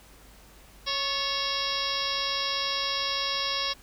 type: harmonic tone with a mistuned harmonic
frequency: 551 Hz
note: C#5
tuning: 11 cents flat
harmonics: 1 / 2 / 3 / 4 / 5 / 6 / 7 / 8 / 9 / 10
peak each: -39 / -34 / -39 / -38 / -37 / -34 / -34 / -39 / -35 / -34 dBFS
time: 0.86-3.74 s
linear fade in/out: 20 ms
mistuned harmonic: 3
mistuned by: +74 cents
effects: added 50 Hz sine -54 dBFS peak until 3.82 s + pink hiss -54 dBFS RMS until 3.82 s